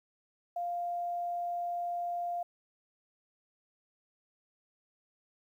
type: tone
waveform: sine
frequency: 698.5 Hz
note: F5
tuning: in tune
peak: -32 dBFS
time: 0.56-2.43 s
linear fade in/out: 5 ms
effects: 11-bit